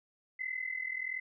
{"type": "tone pair together", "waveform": "sine", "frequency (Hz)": [2016, 2057], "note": ["B6", "C7"], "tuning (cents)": [35, -30], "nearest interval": "unison", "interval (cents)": 35, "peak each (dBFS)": [-38, -37], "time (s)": [0.39, 1.2], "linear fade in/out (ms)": 10, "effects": []}